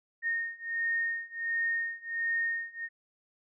sine beating tone pair, 1843 / 1844.4 Hz, A#6 / A#6, -20 / -19 cents, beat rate 1.4 Hz, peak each -33 / -32 dBFS, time 0.22-2.89 s, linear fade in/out 50 ms, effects none

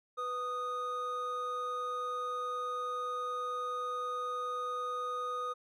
triangle tone pair together, 496.8 / 1239 Hz, B4 / D#6, +10 / -8 cents, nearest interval octave + major third, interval 1582 cents, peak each -39 / -33 dBFS, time 0.17-5.54 s, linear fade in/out 20 ms, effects none

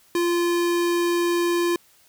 square tone, 346 Hz, F4, 16 cents flat, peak -20 dBFS, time 0.15-1.76 s, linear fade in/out 2 ms, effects white hiss -57 dBFS RMS until 2.08 s

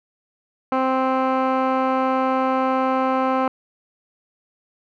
15% pulse tone with low-pass filter, 261.6 Hz, C4, in tune, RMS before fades -20 dBFS, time 0.72-3.48 s, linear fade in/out 2 ms, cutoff 1500 Hz, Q 1.9, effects none

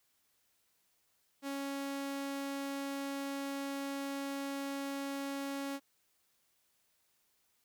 sawtooth tone, 277.2 Hz, C#4, in tune, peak -33 dBFS, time 1.42-5.8 s, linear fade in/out 50 ms, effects white hiss -75 dBFS RMS until 7.64 s

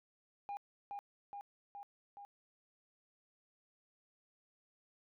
sine tone with echo, 809 Hz, G#5, 46 cents flat, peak -37 dBFS, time 0.49-0.57 s, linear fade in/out 0 ms, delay 420 ms, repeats 4, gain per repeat -3 dB, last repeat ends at 2.25 s, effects tanh soft clip ceiling -39 dBFS

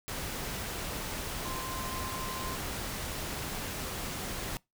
sine tone in noise, 1043 Hz, C6, 6 cents flat, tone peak -40 dBFS, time 1.45-2.55 s, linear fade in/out 0 ms, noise pink, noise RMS -37 dBFS, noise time 0.08-4.57 s, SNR -6 dB, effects noise-tail reverb RT60 0.2 s tail -24 dB re dry

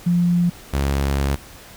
sine / sawtooth tone pair in turn, 174.61 / 69.29 Hz, F3 / C#2, 0 / 0 cents, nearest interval octave + major third, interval 1600 cents, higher first, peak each -14 dBFS, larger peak neither, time 0.06-0.5 / 0.73-1.36 s, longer second, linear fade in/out 10 ms, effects pink hiss -42 dBFS RMS until 1.76 s

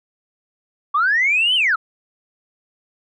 sine linear two-way sweep, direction up then down, 1108.7 to 3122 to 1237 Hz, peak -13 dBFS, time 0.94-1.76 s, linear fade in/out 10 ms, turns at 1.55 s, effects tanh soft clip ceiling -9 dBFS

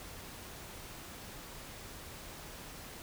silence, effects pink hiss -48 dBFS RMS until 3.02 s

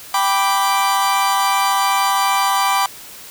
40% pulse chord, G major, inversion none, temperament equal, 784 / 987.8 / 1174.7 Hz, G5 / B5 / D6, 0 / 0 / 0 cents, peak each -18 dBFS, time 0.14-2.86 s, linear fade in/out 2 ms, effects white hiss -37 dBFS RMS until 3.3 s

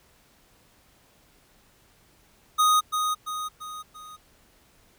square tone with echo, 1244.5 Hz, D#6, in tune, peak -18 dBFS, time 2.58-2.81 s, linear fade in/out 20 ms, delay 340 ms, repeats 4, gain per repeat -6 dB, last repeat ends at 4.17 s, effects pink hiss -60 dBFS RMS until 4.98 s

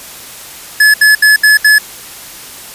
square tone bursts, 1713 Hz, A6, 47 cents flat, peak -4 dBFS, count 5, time 0.8-1.784 s, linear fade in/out 5 ms, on 140 ms, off 71 ms, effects white hiss -30 dBFS RMS until 2.74 s + resampled to 32000 Hz

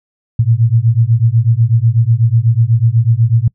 sine beating tone pair, 111.2 / 119.3 Hz, A2 / A#2, +19 / +41 cents, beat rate 8.1 Hz, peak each -11 dBFS, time 0.39-3.48 s, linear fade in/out 5 ms, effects noise-tail reverb RT60 0.1 s tail -26 dB re dry

